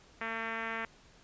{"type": "tone with low-pass filter", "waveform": "5% pulse", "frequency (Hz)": 225.9, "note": "A3", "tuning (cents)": 46, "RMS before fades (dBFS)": -37, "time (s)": [0.21, 0.85], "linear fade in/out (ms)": 2, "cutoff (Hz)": 2000, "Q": 2, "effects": ["pink hiss -60 dBFS RMS until 1.23 s", "resampled to 16000 Hz"]}